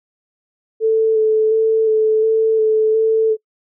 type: tone with vibrato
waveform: sine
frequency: 439.6 Hz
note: A4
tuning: 2 cents flat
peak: -11 dBFS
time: 0.8-3.37 s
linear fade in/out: 50 ms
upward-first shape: square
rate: 1.4 Hz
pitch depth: 14 cents each way
effects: noise-tail reverb RT60 0.1 s tail -25 dB re dry